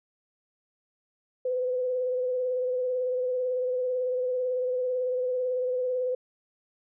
sine tone with vibrato, 504 Hz, B4, 35 cents sharp, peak -25 dBFS, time 1.45-6.15 s, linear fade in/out 5 ms, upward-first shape sine, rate 18 Hz, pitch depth 29 cents each way, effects none

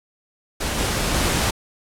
pink noise with level steps, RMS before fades -24 / -22 / -20 dBFS, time 0.6-1.51 s, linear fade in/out 10 ms, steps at 0.78 / 1.14 s, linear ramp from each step 5 ms, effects low-pass 11000 Hz 12 dB/octave

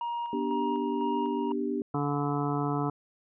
triangle tone with tremolo, 945 Hz, A#5, 23 cents sharp, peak -28 dBFS, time 0.01-1.52 s, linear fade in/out 2 ms, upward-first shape square, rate 2 Hz, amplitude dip 40%
sine chord, G major, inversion first, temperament just, 245 / 294 / 392 Hz, B3 / D4 / G4, -14 / +2 / 0 cents, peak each -32 dBFS, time 0.33-1.82 s, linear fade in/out 2 ms
harmonic tone, 144.3 Hz, D3, 30 cents flat, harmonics 1 / 2 / 3 / 5 / 6 / 7 / 8 / 9, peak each -31 / -31 / -35 / -36 / -41 / -37 / -42 / -38 dBFS, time 1.94-2.9 s, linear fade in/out 5 ms
effects resampled to 8000 Hz

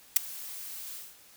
blue noise with ADSR envelope, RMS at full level -17 dBFS, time 0.16-1.16 s, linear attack 6 ms, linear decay 9 ms, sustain -24 dB, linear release 210 ms, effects white hiss -56 dBFS RMS until 1.36 s

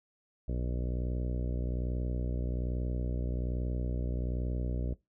harmonic tone, 61.2 Hz, B1, 15 cents flat, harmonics 1 / 2 / 3 / 4 / 5 / 6 / 7 / 8 / 9 / 10, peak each -32 / -38 / -42 / -44 / -46 / -48 / -49 / -50 / -51 / -52 dBFS, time 0.48-4.94 s, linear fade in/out 5 ms, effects noise-tail reverb RT60 0.2 s tail -20 dB re dry

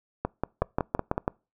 two click trains, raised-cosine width 1 ms, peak -10 / -12 dBFS, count 5 / 6, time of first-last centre 0.62-1.279 / 0.25-1.179 s, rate 6.07 / 5.38 Hz, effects noise-tail reverb RT60 0.3 s tail -26 dB re dry

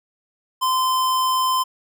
square tone, 1032 Hz, C6, 24 cents flat, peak -18 dBFS, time 0.61-1.64 s, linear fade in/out 20 ms, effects none

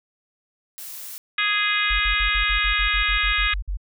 blue noise, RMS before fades -36 dBFS, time 0.78-1.18 s, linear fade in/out 0 ms
harmonic tone, 415.3 Hz, G#4, in tune, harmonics 3 / 4 / 5 / 6 / 7 / 8 / 9, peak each -28 / -25 / -25 / -25 / -31 / -30 / -29 dBFS, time 1.38-3.54 s, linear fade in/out 5 ms
sine tone bursts, 47.21 Hz, F#1, 36 cents sharp, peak -23 dBFS, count 13, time 1.9-3.772 s, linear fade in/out 10 ms, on 96 ms, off 52 ms
effects none

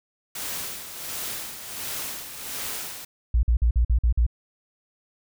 white noise with tremolo, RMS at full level -31 dBFS, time 0.35-3.05 s, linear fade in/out 5 ms, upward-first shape sine, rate 1.4 Hz, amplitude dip 60%
sine tone bursts, 58.5 Hz, A#1, 7 cents sharp, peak -16 dBFS, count 7, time 3.34-4.265 s, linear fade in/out 5 ms, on 91 ms, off 48 ms
effects none

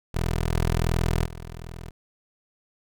15% pulse tone with level steps, 41.3 Hz, E1, 4 cents sharp, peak -17 / -15 / -30 dBFS, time 0.14-1.91 s, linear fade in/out 10 ms, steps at 0.53 / 1.25 s, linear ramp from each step 10 ms, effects none

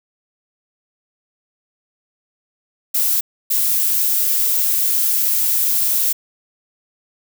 violet noise bursts at uneven times, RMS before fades -17 dBFS, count 2, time 2.94-3.21 / 3.5-6.13 s, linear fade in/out 10 ms, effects none

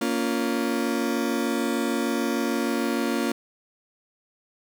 35% pulse chord, Bb minor, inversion none, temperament just, 233.1 / 279.7 / 349.6 Hz, Bb3 / Db4 / F4, 0 / +16 / +2 cents, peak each -25 / -26 / -27 dBFS, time 0.01-3.32 s, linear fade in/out 5 ms, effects none

